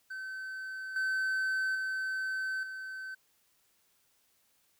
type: tone with level steps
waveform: triangle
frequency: 1534 Hz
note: G6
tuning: 38 cents flat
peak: -36 / -27 / -30 / -37 dBFS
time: 0.1-3.15 s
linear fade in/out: 10 ms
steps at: 0.96 / 1.75 / 2.63 s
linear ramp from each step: 2 ms
effects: white hiss -71 dBFS RMS until 4.79 s